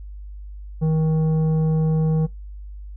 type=tone with tanh clipping; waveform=sine; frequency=158.2 Hz; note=D#3; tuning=29 cents sharp; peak=-18 dBFS; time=0.81-2.27 s; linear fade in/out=20 ms; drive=9 dB; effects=noise-tail reverb RT60 0.2 s tail -24 dB re dry + added 50 Hz sine -33 dBFS peak until 2.96 s